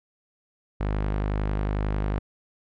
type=tone; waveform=sawtooth; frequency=51.1 Hz; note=G#1; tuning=27 cents flat; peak=-20 dBFS; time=0.8-2.19 s; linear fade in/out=10 ms; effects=low-pass 2000 Hz 12 dB/octave